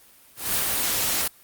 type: noise with ADSR envelope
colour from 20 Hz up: white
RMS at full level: -22 dBFS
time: 0.36-1.28 s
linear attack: 200 ms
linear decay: 43 ms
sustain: -2 dB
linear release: 7 ms
effects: white hiss -53 dBFS RMS until 1.43 s + Opus 32 kbps